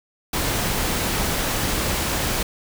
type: noise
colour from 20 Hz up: pink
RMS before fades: -23 dBFS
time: 0.33-2.43 s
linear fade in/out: 5 ms
effects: none